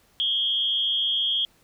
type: tone with amplitude modulation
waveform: sine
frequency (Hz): 3253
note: G#7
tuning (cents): -37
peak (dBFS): -18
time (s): 0.2-1.45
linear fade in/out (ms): 0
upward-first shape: sine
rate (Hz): 227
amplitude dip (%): 70
effects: pink hiss -61 dBFS RMS until 1.63 s